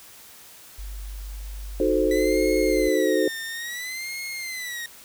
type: tone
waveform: sine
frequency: 49.49 Hz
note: G1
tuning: 17 cents sharp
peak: -32 dBFS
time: 0.78-2.89 s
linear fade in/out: 10 ms
type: chord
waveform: sine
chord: D# diminished seventh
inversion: none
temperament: equal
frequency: 311.1 / 370 / 440 / 523.3 Hz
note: D#4 / F#4 / A4 / C5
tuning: 0 / 0 / 0 / 0 cents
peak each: -24 dBFS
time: 1.8-3.28 s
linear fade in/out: 2 ms
type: tone with vibrato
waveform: sawtooth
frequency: 1975.5 Hz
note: B6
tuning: in tune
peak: -27 dBFS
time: 2.11-4.86 s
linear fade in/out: 2 ms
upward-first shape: sine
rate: 0.59 Hz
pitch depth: 150 cents each way
effects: white hiss -47 dBFS RMS until 5.04 s